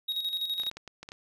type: tone with tremolo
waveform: triangle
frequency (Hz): 3778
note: A#7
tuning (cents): +22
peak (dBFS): -26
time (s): 0.08-0.7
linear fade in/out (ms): 10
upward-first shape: square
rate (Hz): 12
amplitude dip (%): 55
type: clicks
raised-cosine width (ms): 0.2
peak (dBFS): -25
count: 9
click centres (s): 0.599 / 0.635 / 0.667 / 0.714 / 0.77 / 0.877 / 1.03 / 1.089 / 1.119
effects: none